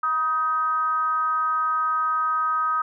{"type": "tone with frequency modulation", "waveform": "sine", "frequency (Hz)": 1258, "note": "D#6", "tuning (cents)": 19, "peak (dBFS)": -20, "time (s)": [0.03, 2.82], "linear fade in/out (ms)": 5, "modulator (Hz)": 292, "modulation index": 0.46, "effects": []}